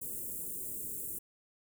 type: band-stop noise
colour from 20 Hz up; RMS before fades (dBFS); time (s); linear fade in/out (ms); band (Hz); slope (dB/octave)
white; -40; 0.01-1.19; 10; 490 to 7800; 48
effects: none